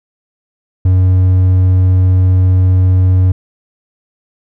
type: tone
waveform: triangle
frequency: 92.5 Hz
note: F#2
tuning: in tune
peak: -4 dBFS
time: 0.85-3.32 s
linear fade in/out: 5 ms
effects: none